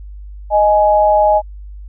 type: tone pair together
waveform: sine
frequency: 622 / 837.3 Hz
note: D#5 / G#5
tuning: -1 / +14 cents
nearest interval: perfect fourth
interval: 515 cents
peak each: -11 dBFS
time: 0.5-1.42 s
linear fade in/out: 50 ms
effects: added 50 Hz sine -29 dBFS peak until 1.88 s